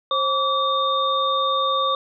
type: tone cluster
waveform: sine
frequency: 534 / 1151 / 3650 Hz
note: C5 / D6 / A#7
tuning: +35 / -35 / -37 cents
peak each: -25 / -20 / -25 dBFS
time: 0.11-1.95 s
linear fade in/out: 2 ms
effects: none